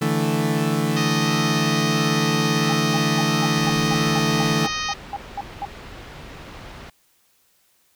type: chord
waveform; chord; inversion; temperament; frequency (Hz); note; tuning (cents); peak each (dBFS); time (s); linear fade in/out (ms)
30% pulse; D suspended second; none; equal; 146.83 / 164.81 / 220; D3 / E3 / A3; 0 / 0 / 0; -21; 0.01-4.67; 10
type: harmonic tone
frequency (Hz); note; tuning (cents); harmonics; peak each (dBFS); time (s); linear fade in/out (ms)
622.3; D#5; 0; 2 / 3 / 4 / 5 / 6 / 7 / 8 / 9 / 10; -29 / -31 / -32 / -33 / -34 / -34 / -35 / -36 / -36; 0.96-4.94; 10
type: tone bursts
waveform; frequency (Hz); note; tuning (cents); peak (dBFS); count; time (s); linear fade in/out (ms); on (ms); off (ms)
sine; 805; G5; +46; -24; 13; 2.69-5.652; 2; 34; 210
type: low-pass noise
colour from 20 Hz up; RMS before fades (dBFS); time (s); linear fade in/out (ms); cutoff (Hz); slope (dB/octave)
pink; -39; 3.57-6.9; 5; 3600; 12
effects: white hiss -62 dBFS RMS until 7.95 s